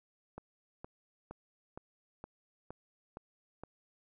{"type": "click train", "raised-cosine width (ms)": 1, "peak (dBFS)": -30, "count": 8, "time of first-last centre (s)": [0.38, 3.636], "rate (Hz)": 2.15, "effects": []}